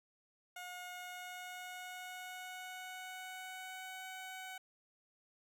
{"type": "tone with pitch glide", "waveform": "15% pulse", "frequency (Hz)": [720, 750.6], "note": ["F#5", "F#5"], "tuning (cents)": [-47, 25], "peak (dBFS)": -39, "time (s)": [0.56, 4.58], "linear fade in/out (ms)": 5, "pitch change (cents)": 72, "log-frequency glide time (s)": [0.84, 4], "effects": []}